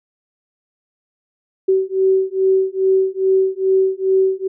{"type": "beating tone pair", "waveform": "sine", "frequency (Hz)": [380, 382.4], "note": ["F#4", "G4"], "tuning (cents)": [46, -43], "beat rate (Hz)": 2.4, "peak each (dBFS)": -16, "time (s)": [1.68, 4.48], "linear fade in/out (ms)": 10, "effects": []}